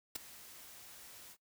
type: noise with ADSR envelope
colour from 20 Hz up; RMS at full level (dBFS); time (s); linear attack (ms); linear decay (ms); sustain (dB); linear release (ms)
white; -36; 0.15-1.37; 9; 9; -18; 57
effects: noise-tail reverb RT60 0.1 s tail -18 dB re dry